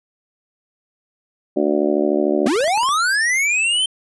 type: harmonic tone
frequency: 73.42 Hz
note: D2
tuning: in tune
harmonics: 3 / 4 / 5 / 6 / 7 / 8 / 9 / 10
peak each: -24 / -20 / -19 / -30 / -28 / -22 / -30 / -34 dBFS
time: 1.56-2.48 s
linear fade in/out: 10 ms
type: linear sweep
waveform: square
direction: up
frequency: 207.7 to 3136 Hz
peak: -16 dBFS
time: 2.46-3.86 s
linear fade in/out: 5 ms
type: clicks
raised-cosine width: 0.5 ms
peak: -19 dBFS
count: 8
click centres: 2.47 / 2.559 / 2.606 / 2.642 / 2.679 / 2.776 / 2.833 / 2.889 s
effects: resampled to 24000 Hz